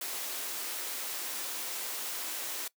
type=high-pass noise; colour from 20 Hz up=white; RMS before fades=-37 dBFS; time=0.01-2.68 s; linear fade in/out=5 ms; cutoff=280 Hz; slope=24 dB/octave; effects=noise-tail reverb RT60 0.1 s tail -21 dB re dry